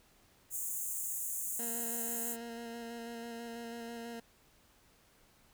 pink high-pass noise, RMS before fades -38 dBFS, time 0.5-2.37 s, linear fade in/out 50 ms, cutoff 6600 Hz, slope 96 dB/octave
20% pulse tone with vibrato, 233.1 Hz, A#3, in tune, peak -37 dBFS, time 1.59-4.2 s, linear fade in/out 5 ms, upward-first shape square, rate 6.1 Hz, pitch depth 14 cents each way
effects pink hiss -66 dBFS RMS until 5.53 s

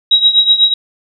sine tone with tremolo, 3833 Hz, A#7, 47 cents sharp, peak -3 dBFS, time 0.11-0.74 s, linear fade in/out 5 ms, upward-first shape triangle, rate 8.1 Hz, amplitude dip 85%, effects none

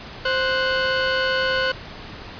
sawtooth tone pair together, 523 / 1479.3 Hz, C5 / F#6, -1 / -1 cents, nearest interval octave + tritone, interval 1800 cents, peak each -18 dBFS, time 0.25-1.72 s, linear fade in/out 5 ms, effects pink hiss -37 dBFS RMS until 2.39 s + resampled to 11025 Hz

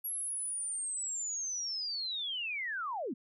sine linear sweep, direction down, 11420 to 195.5 Hz, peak -34 dBFS, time 0.04-3.14 s, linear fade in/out 10 ms, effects none

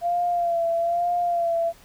sine tone with vibrato, 687 Hz, F5, 29 cents flat, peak -20 dBFS, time 0.01-1.73 s, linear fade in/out 50 ms, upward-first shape sine, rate 1.1 Hz, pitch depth 42 cents each way, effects pink hiss -52 dBFS RMS until 1.84 s

